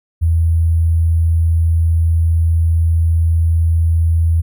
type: tone with sample-and-hold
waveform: sine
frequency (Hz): 82.41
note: E2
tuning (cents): 0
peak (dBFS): -10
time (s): 0.21-4.42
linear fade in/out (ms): 20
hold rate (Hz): 11025
effects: none